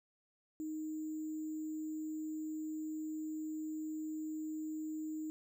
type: tone with sample-and-hold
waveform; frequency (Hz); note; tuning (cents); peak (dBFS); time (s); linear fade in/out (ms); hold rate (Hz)
sine; 311.1; D#4; 0; -38; 0.6-5.3; 0; 7350
effects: none